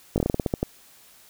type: slowing click train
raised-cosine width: 2 ms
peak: -9 dBFS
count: 11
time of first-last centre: 0.16-0.629 s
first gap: 19 ms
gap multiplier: 1.19
effects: white hiss -53 dBFS RMS until 1.29 s